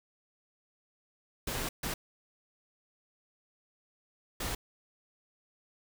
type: noise bursts at uneven times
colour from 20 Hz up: pink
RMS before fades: -35 dBFS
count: 3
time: 1.47-1.69 / 1.83-1.94 / 4.4-4.55 s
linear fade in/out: 5 ms
effects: none